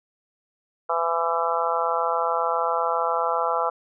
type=harmonic tone; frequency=167.4 Hz; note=E3; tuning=27 cents sharp; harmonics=3 / 4 / 5 / 6 / 7 / 8; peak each=-28 / -28 / -28 / -28 / -28 / -28 dBFS; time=0.89-3.7 s; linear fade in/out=10 ms; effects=none